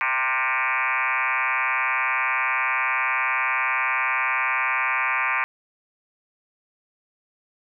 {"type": "tone with frequency modulation", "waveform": "sine", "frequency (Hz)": 1700, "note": "G#6", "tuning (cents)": 40, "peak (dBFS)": -20, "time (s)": [0.01, 5.44], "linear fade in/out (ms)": 0, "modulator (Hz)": 130, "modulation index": 6, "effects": []}